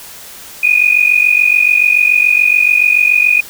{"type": "tone pair together", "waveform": "sine", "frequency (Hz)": [2442, 2489], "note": ["D#7", "D#7"], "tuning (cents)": [-33, 0], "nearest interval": "unison", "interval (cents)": 33, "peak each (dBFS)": -10, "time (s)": [0.63, 3.41], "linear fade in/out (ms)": 5, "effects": ["white hiss -33 dBFS RMS until 3.49 s"]}